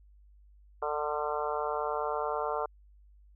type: harmonic tone with a mistuned harmonic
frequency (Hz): 149.2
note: D3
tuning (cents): +28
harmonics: 3 / 4 / 5 / 6 / 7 / 8 / 9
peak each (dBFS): -35 / -36 / -37 / -38 / -38 / -39 / -40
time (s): 0.82-2.66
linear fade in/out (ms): 5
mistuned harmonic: 9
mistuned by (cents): +25
effects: added 50 Hz sine -55 dBFS peak until 3.35 s